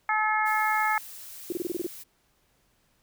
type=harmonic tone; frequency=430.3 Hz; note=A4; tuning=39 cents flat; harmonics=2 / 3 / 4 / 5; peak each=-26 / -28 / -29 / -30 dBFS; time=0.09-0.98 s; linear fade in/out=2 ms
type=noise; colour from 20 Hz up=blue; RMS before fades=-43 dBFS; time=0.45-2.04 s; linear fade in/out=20 ms
type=tone bursts; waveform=sine; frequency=350.6 Hz; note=F4; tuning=7 cents sharp; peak=-26 dBFS; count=8; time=1.5-1.866 s; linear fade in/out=2 ms; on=23 ms; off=26 ms
effects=pink hiss -68 dBFS RMS until 3.02 s